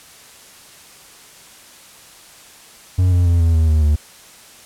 triangle tone with pitch steps, 91.5 / 88.54 / 85.67 / 82.89 / 80.21 / 77.61 / 75.1 Hz, F#2 / F2 / F2 / E2 / E2 / D#2 / D2, -19 / +24 / -33 / +10 / -47 / -4 / +39 cents, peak -9 dBFS, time 2.98-3.96 s, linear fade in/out 10 ms, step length 140 ms, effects white hiss -43 dBFS RMS until 4.65 s + low-pass 11000 Hz 12 dB/octave

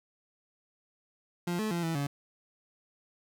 30% pulse tone with pitch steps, 174.5 / 216.2 / 171.5 / 164.2 / 142.1 Hz, F3 / A3 / F3 / E3 / C#3, -1 / -30 / -31 / -6 / +43 cents, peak -27 dBFS, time 1.47-2.07 s, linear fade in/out 5 ms, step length 120 ms, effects none

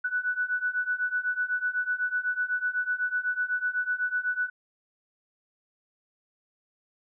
sine beating tone pair, 1480 / 1488 Hz, F#6 / F#6, 0 / +9 cents, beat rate 8 Hz, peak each -30 / -28 dBFS, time 0.04-4.5 s, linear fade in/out 10 ms, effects none

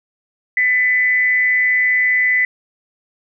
sine tone with frequency modulation, 2000 Hz, B6, 21 cents sharp, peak -12 dBFS, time 0.57-2.45 s, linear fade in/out 2 ms, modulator 215 Hz, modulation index 0.36, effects none

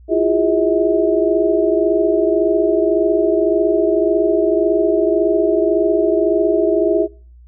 sine tone cluster, 332.3 / 354.1 / 408.4 / 640 Hz, E4 / F4 / G#4 / D#5, +14 / +24 / -29 / +49 cents, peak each -18 dBFS, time 0.08-7.08 s, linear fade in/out 50 ms, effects noise-tail reverb RT60 0.4 s tail -22 dB re dry + added 60 Hz sine -40 dBFS peak until 7.47 s

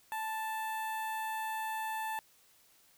sawtooth tone with notch filter, 880 Hz, A5, in tune, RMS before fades -37 dBFS, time 0.12-2.19 s, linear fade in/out 0 ms, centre 5200 Hz, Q 0.65, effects white hiss -65 dBFS RMS until 2.97 s

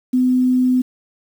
sine tone with quantisation, 253.4 Hz, B3, 45 cents sharp, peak -12 dBFS, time 0.13-0.82 s, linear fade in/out 10 ms, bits 7, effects none

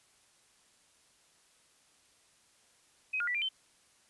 sine tone with pitch steps, 2526 / 1422 / 1962 / 2383 / 3085 Hz, D#7 / F6 / B6 / D7 / G7, +26 / +31 / -12 / +25 / -28 cents, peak -30 dBFS, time 3.13-3.49 s, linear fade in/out 10 ms, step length 72 ms, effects white hiss -66 dBFS RMS until 4.09 s + resampled to 24000 Hz

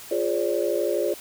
sine chord, D half-diminished seventh, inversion first, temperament equal with one note detuned, 349.2 / 415.3 / 534.9 / 587.3 Hz, F4 / Ab4 / C5 / D5, 0 / 0 / +38 / 0 cents, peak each -27 dBFS, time 0.11-1.14 s, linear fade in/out 5 ms, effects white hiss -42 dBFS RMS until 1.2 s

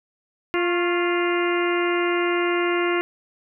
harmonic tone with a mistuned harmonic, 348.7 Hz, F4, 3 cents flat, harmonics 1 / 2 / 3 / 4 / 5 / 6 / 7 / 8, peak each -21 / -31 / -29 / -30 / -33 / -29 / -35 / -33 dBFS, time 0.54-3.01 s, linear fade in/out 0 ms, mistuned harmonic 3, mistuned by +57 cents, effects none

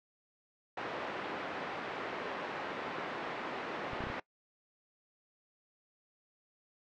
pink band-pass noise, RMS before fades -40 dBFS, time 0.77-4.2 s, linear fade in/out 5 ms, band 340 to 2100 Hz, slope 12 dB/octave
clicks, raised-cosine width 3 ms, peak -29 dBFS, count 5, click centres 3.933 / 4.006 / 4.039 / 4.07 / 4.101 s
effects noise-tail reverb RT60 0.1 s tail -22 dB re dry + low-pass 5000 Hz 12 dB/octave

